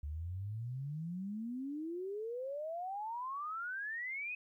sine exponential sweep, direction up, 70.9 to 2551 Hz, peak -38 dBFS, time 0.03-4.35 s, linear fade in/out 5 ms, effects 13-bit

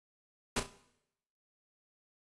pink noise with echo, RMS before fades -31 dBFS, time 0.56-0.6 s, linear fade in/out 5 ms, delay 33 ms, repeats 4, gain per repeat -9 dB, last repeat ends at 0.732 s, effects noise-tail reverb RT60 0.8 s tail -17 dB re dry + resampled to 24000 Hz

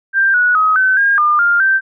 sine tone with pitch steps, 1580 / 1465 / 1266 / 1525 / 1619 / 1205 / 1403 / 1561 Hz, G6 / F#6 / D#6 / G6 / G#6 / D6 / F6 / G6, +13 / -18 / +30 / -48 / -45 / +44 / +8 / -8 cents, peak -9 dBFS, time 0.13-1.81 s, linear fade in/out 50 ms, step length 210 ms, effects none

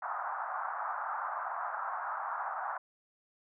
white band-pass noise, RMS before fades -37 dBFS, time 0.02-2.78 s, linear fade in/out 5 ms, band 710 to 1400 Hz, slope 48 dB/octave, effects none

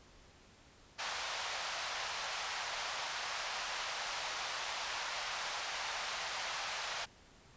pink band-pass noise, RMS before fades -40 dBFS, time 0.98-7.06 s, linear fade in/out 20 ms, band 700 to 6400 Hz, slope 24 dB/octave, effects pink hiss -61 dBFS RMS until 7.56 s + resampled to 16000 Hz

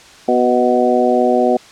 harmonic tone with a mistuned harmonic, 123.47 Hz, B2, in tune, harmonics 2 / 3 / 4 / 5 / 6, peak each -17 / -17 / -17 / -17 / -17 dBFS, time 0.28-1.57 s, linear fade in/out 5 ms, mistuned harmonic 5, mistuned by +21 cents, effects white hiss -41 dBFS RMS until 1.71 s + low-pass 6000 Hz 12 dB/octave

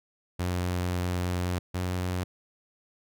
sawtooth tone pair in turn, 89.5 / 90.7 Hz, F2 / F#2, +43 / -34 cents, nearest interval unison, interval 23 cents, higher second, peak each -23 / -24 dBFS, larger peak first, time 0.39-1.59 / 1.74-2.24 s, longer first, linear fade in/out 10 ms, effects none

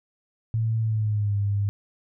sine tone with pitch glide, 112.2 to 101.12 Hz, A2 to G#2, +34 to -46 cents, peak -21 dBFS, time 0.54-1.69 s, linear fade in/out 0 ms, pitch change -180 cents, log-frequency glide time 0.8-1.36 s, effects none

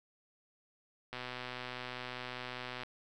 click train, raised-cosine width 0.3 ms, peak -25 dBFS, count 214, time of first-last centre 1.13-2.834 s, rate 125 Hz, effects none

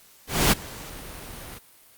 pink noise with ADSR envelope, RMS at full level -17 dBFS, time 0.27-1.59 s, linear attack 250 ms, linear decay 19 ms, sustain -22 dB, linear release 15 ms, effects white hiss -54 dBFS RMS until 1.97 s + Opus 48 kbps

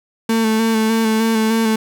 35% pulse tone with vibrato, 222.6 Hz, A3, 20 cents sharp, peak -12 dBFS, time 0.29-1.76 s, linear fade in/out 5 ms, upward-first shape square, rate 3.3 Hz, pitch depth 22 cents each way, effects none

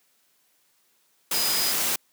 sine tone in noise, 4978 Hz, D#8, in tune, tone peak -27 dBFS, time 1.34-1.72 s, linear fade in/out 5 ms, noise white, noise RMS -25 dBFS, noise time 1.31-1.96 s, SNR -5 dB, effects white hiss -66 dBFS RMS until 2.12 s + high-pass 150 Hz 12 dB/octave

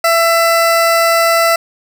20% pulse tone, 668 Hz, E5, 23 cents sharp, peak -4 dBFS, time 0.04-1.56 s, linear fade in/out 5 ms, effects none

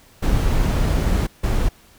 brown noise bursts at uneven times, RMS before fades -18 dBFS, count 2, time 0.22-1.27 / 1.43-1.69 s, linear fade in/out 10 ms, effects pink hiss -51 dBFS RMS until 1.98 s

